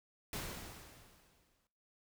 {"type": "noise with exponential decay", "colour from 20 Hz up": "pink", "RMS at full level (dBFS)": -40, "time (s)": [0.33, 1.67], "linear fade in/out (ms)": 1, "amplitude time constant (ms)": 290, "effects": ["noise-tail reverb RT60 0.5 s tail -17 dB re dry"]}